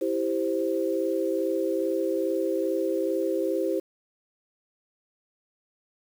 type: chord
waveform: sine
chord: C major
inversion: first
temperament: equal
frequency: 329.6 / 392 / 523.3 Hz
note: E4 / G4 / C5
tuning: 0 / 0 / 0 cents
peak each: -28 dBFS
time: 0.01-3.8 s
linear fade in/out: 10 ms
effects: 8-bit